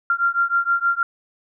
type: beating tone pair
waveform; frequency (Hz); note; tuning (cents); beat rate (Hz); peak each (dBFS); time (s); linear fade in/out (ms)
sine; 1382 / 1388.4; F6 / F6; -19 / -11; 6.4; -20; 0.1-1.03; 2
effects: none